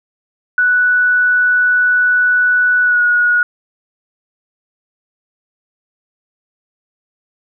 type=tone with pitch glide; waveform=sine; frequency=1480 to 1452.9 Hz; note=F#6 to F#6; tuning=0 to -32 cents; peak=-9 dBFS; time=0.58-3.43 s; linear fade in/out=2 ms; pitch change=-32 cents; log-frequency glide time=2.83-3.02 s; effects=none